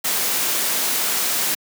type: noise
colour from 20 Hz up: white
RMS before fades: -21 dBFS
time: 0.04-1.55 s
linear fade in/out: 10 ms
effects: high-pass 200 Hz 12 dB/octave